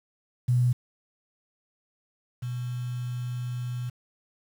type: tone pair in turn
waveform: sine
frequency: 123.3 / 123.3 Hz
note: B2 / B2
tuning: -2 / -2 cents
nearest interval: unison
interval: 0 cents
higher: neither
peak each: -19 / -29 dBFS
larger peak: first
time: 0.48-0.73 / 2.42-3.9 s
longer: second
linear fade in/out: 10 ms
effects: 8-bit